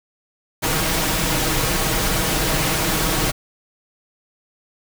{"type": "noise with comb filter", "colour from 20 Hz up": "pink", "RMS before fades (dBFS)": -20, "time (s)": [0.62, 3.32], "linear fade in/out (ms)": 20, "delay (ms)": 6.3, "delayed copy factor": 0.6, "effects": []}